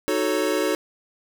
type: chord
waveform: square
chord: D# half-diminished seventh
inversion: none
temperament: equal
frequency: 311.1 / 370 / 440 / 554.4 Hz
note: D#4 / F#4 / A4 / C#5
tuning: 0 / 0 / 0 / 0 cents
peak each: -27 dBFS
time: 0.08-0.75 s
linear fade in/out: 0 ms
effects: none